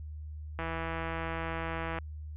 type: click train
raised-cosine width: 0.5 ms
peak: -21 dBFS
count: 230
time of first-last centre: 0.59-1.986 s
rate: 164 Hz
effects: added 76 Hz sine -39 dBFS peak until 2.36 s + resampled to 8000 Hz